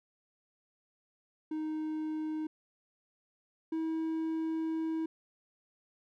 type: tone pair in turn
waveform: triangle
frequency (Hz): 311.1 / 321.7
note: D#4 / E4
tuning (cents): 0 / -42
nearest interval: minor second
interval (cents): 58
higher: second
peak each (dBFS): -31 / -29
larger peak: second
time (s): 1.51-2.47 / 3.72-5.06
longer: second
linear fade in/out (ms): 5
effects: none